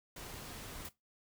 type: noise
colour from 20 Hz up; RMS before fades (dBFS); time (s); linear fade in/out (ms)
pink; -47; 0.16-0.89; 5
type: noise with exponential decay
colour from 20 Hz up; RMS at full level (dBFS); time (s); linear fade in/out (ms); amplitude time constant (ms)
blue; -41; 0.85-0.93; 0; 17
effects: noise-tail reverb RT60 0.2 s tail -20 dB re dry